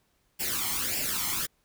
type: noise with flanger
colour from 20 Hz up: white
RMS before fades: -30 dBFS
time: 0.39-1.47 s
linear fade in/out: 20 ms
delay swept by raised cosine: 0.39 to 0.96 ms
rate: 1.7 Hz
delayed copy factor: +0.75
effects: pink hiss -71 dBFS RMS until 1.64 s